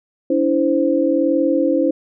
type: tone cluster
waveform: sine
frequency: 285.1 / 326.4 / 521 Hz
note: C#4 / E4 / C5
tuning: +49 / -17 / -7 cents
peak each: -18 dBFS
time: 0.3-1.91 s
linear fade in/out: 5 ms
effects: none